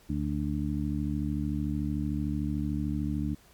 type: harmonic tone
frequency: 73.42 Hz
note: D2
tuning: in tune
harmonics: 1 / 2 / 3 / 4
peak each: -33 / -33 / -33 / -33 dBFS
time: 0.09-3.35 s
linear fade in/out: 10 ms
effects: pink hiss -59 dBFS RMS until 3.53 s + MP3 96 kbps